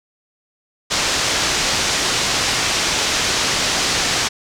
white low-pass noise, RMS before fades -19 dBFS, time 0.9-4.29 s, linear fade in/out 20 ms, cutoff 6600 Hz, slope 24 dB/octave, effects none

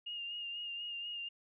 sine tone with vibrato, 2830 Hz, F7, 22 cents sharp, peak -39 dBFS, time 0.06-1.29 s, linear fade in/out 10 ms, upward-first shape sine, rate 4.1 Hz, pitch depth 29 cents each way, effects none

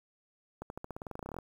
accelerating click train, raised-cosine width 1 ms, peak -26 dBFS, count 18, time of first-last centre 0.62-1.387 s, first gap 81 ms, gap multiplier 0.92, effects 9-bit

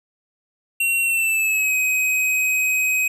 square tone with pitch glide, 2737 to 2524 Hz, F7 to D#7, -36 to +24 cents, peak -18 dBFS, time 0.8-3.08 s, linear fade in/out 5 ms, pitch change -140 cents, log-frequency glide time 1.02-1.75 s, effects none

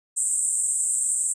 white band-pass noise, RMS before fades -24 dBFS, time 0.16-1.34 s, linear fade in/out 20 ms, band 7700 to 8900 Hz, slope 96 dB/octave, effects resampled to 22050 Hz

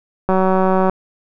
click train, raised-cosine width 1 ms, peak -3 dBFS, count 115, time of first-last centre 0.29-0.896 s, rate 188 Hz, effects none

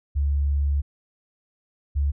sine tone pair in turn, 71.1 / 71.1 Hz, C#2 / C#2, +45 / +45 cents, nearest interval unison, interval 0 cents, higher neither, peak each -19 dBFS, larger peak neither, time 0.15-0.82 / 1.95-2.12 s, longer first, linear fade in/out 20 ms, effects none

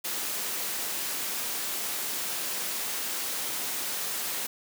white high-pass noise, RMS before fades -32 dBFS, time 0.04-4.47 s, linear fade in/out 10 ms, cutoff 190 Hz, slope 12 dB/octave, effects none

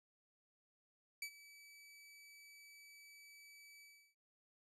sawtooth tone with ADSR envelope, 2297 Hz, D7, 39 cents flat, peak -37 dBFS, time 1.22-4.15 s, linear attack 3 ms, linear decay 73 ms, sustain -18 dB, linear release 330 ms, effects resampled to 32000 Hz

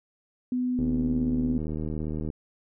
sine tone, 250 Hz, B3, 21 cents sharp, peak -24 dBFS, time 0.52-1.58 s, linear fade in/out 2 ms
click train, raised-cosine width 3 ms, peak -20 dBFS, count 118, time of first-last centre 0.79-2.302 s, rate 77.4 Hz
effects none

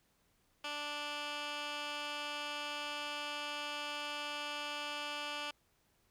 15% pulse tone with band-pass filter, 293.5 Hz, D4, 1 cent flat, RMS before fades -41 dBFS, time 0.64-5.51 s, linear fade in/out 5 ms, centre 2700 Hz, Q 1.2, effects pink hiss -74 dBFS RMS until 6.1 s

